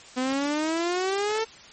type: exponential sweep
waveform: sawtooth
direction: up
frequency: 250.8 to 452.1 Hz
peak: -20 dBFS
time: 0.16-1.45 s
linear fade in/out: 20 ms
effects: white hiss -47 dBFS RMS until 1.72 s + MP3 32 kbps